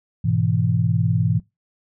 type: chord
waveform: sine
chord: E major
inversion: first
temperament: equal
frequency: 103.83 / 123.47 / 164.81 Hz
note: G#2 / B2 / E3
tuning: 0 / 0 / 0 cents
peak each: -21 dBFS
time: 0.24-1.4 s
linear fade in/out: 10 ms
effects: noise-tail reverb RT60 0.2 s tail -21 dB re dry